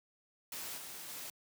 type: noise with level steps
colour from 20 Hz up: white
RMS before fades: -43 / -47 / -45 dBFS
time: 0.52-1.3 s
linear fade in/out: 2 ms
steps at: 0.77 / 1.08 s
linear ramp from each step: 10 ms
effects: high-pass 100 Hz 12 dB/octave